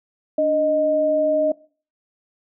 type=tone pair together; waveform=sine; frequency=292.4 / 620 Hz; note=D4 / D#5; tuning=-7 / -6 cents; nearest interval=octave + minor second; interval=1301 cents; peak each=-24 / -16 dBFS; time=0.38-1.52 s; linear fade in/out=5 ms; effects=noise-tail reverb RT60 0.4 s tail -21 dB re dry